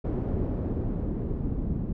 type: noise with low-pass filter sweep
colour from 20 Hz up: pink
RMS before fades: -29 dBFS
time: 0.04-1.93 s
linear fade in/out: 10 ms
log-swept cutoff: 410 to 230 Hz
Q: 1
effects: none